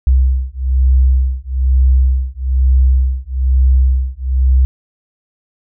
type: beating tone pair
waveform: sine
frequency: 64.2 / 65.3 Hz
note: C2 / C2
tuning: -32 / -3 cents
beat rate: 1.1 Hz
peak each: -12 dBFS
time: 0.07-4.65 s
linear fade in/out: 0 ms
effects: none